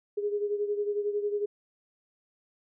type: beating tone pair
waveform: sine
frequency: 410.7 / 421.7 Hz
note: G#4 / G#4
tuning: -19 / +26 cents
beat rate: 11 Hz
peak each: -28 / -34 dBFS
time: 0.17-1.46 s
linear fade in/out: 10 ms
effects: none